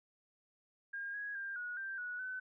sine tone with pitch steps, 1615 / 1659 / 1594 / 1456 / 1574 / 1466 / 1513 Hz, G#6 / G#6 / G6 / F#6 / G6 / F#6 / F#6, -49 / -2 / +28 / -28 / +7 / -16 / +38 cents, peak -39 dBFS, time 0.93-2.4 s, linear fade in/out 10 ms, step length 210 ms, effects none

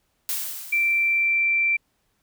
blue noise with exponential decay, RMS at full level -25 dBFS, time 0.29-1.44 s, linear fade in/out 1 ms, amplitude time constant 250 ms
sine tone, 2348 Hz, D7, 1 cent flat, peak -18 dBFS, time 0.72-1.77 s, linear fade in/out 10 ms
effects pink hiss -70 dBFS RMS until 2.22 s

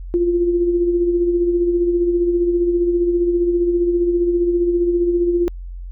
sine tone with tremolo, 347.6 Hz, F4, 8 cents flat, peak -12 dBFS, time 0.14-5.48 s, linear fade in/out 0 ms, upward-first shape sine, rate 15 Hz, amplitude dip 45%, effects added 44 Hz sine -28 dBFS peak until 5.91 s

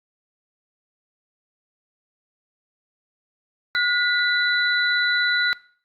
sine tone cluster, 1445 / 1982 / 3971 Hz, F#6 / B6 / B7, -41 / +6 / +9 cents, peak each -20 / -25 / -25 dBFS, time 3.75-5.53 s, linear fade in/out 0 ms, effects noise-tail reverb RT60 0.5 s tail -21 dB re dry + Opus 48 kbps

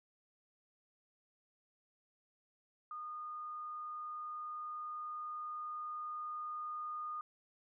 sine tone with level ramp, 1225 Hz, D#6, 27 cents flat, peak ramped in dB -42 to -39 dBFS, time 2.91-7.21 s, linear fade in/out 2 ms, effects none

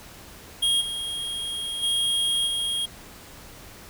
square tone with level steps, 3259 Hz, G#7, 33 cents flat, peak -20 / -29 / -22 / -25 dBFS, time 0.62-2.86 s, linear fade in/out 10 ms, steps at 0.8 / 1.82 / 2.46 s, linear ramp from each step 20 ms, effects pink hiss -45 dBFS RMS until 3.89 s

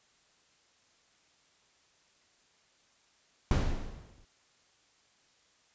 brown noise with exponential decay, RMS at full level -22 dBFS, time 3.51-4.25 s, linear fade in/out 2 ms, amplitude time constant 160 ms, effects white hiss -67 dBFS RMS until 5.74 s + resampled to 16000 Hz

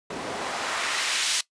white noise with band-pass filter sweep, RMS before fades -28 dBFS, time 0.1-1.41 s, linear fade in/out 5 ms, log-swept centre 310 to 4300 Hz, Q 0.75, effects noise-tail reverb RT60 0.1 s tail -19 dB re dry + resampled to 22050 Hz

